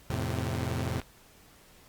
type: chord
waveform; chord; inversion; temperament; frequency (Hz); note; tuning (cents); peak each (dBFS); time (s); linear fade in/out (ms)
sawtooth; F major; none; equal with one note detuned; 85.56 / 110 / 130.81; F2 / A2 / C3; -35 / 0 / 0; -30; 0.1-1; 0
type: clicks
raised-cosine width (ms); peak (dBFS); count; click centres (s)
0.3; -27; 2; 1.003 / 1.016
effects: pink hiss -57 dBFS RMS until 1.88 s + Opus 48 kbps